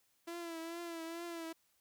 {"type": "tone with vibrato", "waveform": "sawtooth", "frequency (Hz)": 334.9, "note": "E4", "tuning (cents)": 27, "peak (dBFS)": -38, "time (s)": [0.27, 1.53], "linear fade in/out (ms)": 10, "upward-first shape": "triangle", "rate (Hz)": 2.3, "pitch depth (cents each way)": 56, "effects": ["white hiss -75 dBFS RMS until 1.8 s"]}